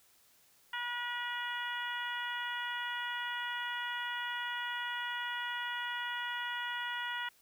harmonic tone, 482.5 Hz, B4, 40 cents flat, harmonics 2 / 3 / 4 / 5 / 6 / 7, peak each -41 / -40 / -40 / -51 / -43 / -48 dBFS, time 0.73-7.29 s, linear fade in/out 5 ms, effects white hiss -66 dBFS RMS until 7.41 s

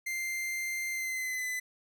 45% pulse tone with pitch glide, 2093 to 2011 Hz, C7 to B6, 0 to +31 cents, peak -32 dBFS, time 0.06-1.6 s, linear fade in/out 10 ms, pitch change -69 cents, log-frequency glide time 0.91-1.46 s, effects none

